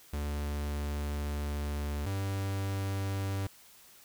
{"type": "tone pair in turn", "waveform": "45% pulse", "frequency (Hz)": [73, 97.64], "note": ["D2", "G2"], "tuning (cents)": [-10, -6], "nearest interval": "perfect fourth", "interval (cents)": 504, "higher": "second", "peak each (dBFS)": [-32, -31], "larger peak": "second", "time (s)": [[0.13, 2.06], [2.06, 3.47]], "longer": "first", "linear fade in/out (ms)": 5, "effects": ["white hiss -57 dBFS RMS until 4.04 s"]}